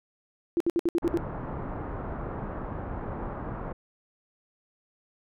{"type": "tone bursts", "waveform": "sine", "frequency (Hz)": 340.6, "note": "F4", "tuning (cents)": -43, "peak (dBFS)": -21, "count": 7, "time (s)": [0.57, 1.173], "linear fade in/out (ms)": 0, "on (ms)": 33, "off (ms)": 62}
{"type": "low-pass noise", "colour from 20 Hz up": "pink", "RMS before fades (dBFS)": -35, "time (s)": [1.02, 3.73], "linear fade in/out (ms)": 10, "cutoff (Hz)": 1300, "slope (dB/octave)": 24}
{"effects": []}